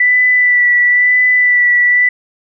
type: tone with vibrato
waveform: sine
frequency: 1975.5 Hz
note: B6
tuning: in tune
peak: -7 dBFS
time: 0-2.09 s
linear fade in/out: 5 ms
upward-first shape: sine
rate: 1 Hz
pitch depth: 20 cents each way
effects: none